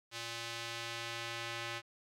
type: tone with band-pass filter sweep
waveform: square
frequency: 116.54 Hz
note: A#2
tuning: in tune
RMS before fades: -42 dBFS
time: 0.11-1.82 s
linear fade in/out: 50 ms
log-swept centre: 4000 to 2600 Hz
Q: 0.93
effects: none